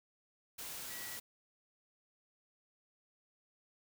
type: tone in noise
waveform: sine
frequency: 1937 Hz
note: B6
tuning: 34 cents flat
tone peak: -50 dBFS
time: 0.9-1.17 s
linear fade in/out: 10 ms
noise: white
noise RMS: -45 dBFS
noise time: 0.58-1.2 s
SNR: -8 dB
effects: none